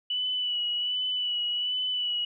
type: tone with vibrato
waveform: sine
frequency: 2960 Hz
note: F#7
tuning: in tune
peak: -26 dBFS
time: 0.1-2.25 s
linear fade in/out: 5 ms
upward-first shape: sine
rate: 1.3 Hz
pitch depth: 29 cents each way
effects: none